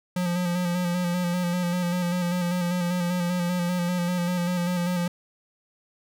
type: tone with vibrato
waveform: square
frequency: 177 Hz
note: F3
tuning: 23 cents sharp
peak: -24 dBFS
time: 0.16-5.08 s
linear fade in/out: 5 ms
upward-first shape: square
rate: 5.1 Hz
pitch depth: 29 cents each way
effects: none